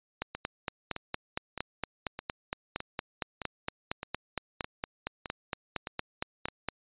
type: two click trains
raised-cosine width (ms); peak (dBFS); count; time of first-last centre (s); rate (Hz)
0.3; -15 / -20; 29 / 11; 0.22-6.687 / 0.35-6.485; 4.33 / 1.63
effects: resampled to 8000 Hz